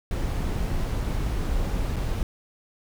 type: noise with dropouts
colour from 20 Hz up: brown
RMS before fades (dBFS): -26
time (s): 0.11-2.23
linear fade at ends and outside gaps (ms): 1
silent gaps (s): 1.96-1.965
effects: none